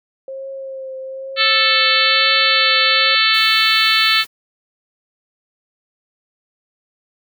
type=tone with vibrato; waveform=sine; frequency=533 Hz; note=C5; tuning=32 cents sharp; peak=-26 dBFS; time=0.28-3.15 s; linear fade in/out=2 ms; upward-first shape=triangle; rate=1.1 Hz; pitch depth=27 cents each way
type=harmonic tone; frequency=440 Hz; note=A4; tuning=in tune; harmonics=3 / 4 / 5 / 6 / 7 / 8 / 9 / 10; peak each=-20 / -20 / -20 / -20 / -20 / -20 / -20 / -20 dBFS; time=1.36-4.25 s; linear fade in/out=50 ms
type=noise; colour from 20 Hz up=white; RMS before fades=-36 dBFS; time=3.33-4.27 s; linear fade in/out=20 ms
effects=none